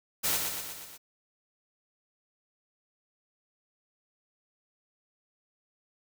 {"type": "noise with echo", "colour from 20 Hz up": "white", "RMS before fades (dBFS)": -28, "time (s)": [0.23, 0.38], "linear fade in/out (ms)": 20, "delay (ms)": 120, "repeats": 5, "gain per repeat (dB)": -4, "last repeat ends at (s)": 0.98, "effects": []}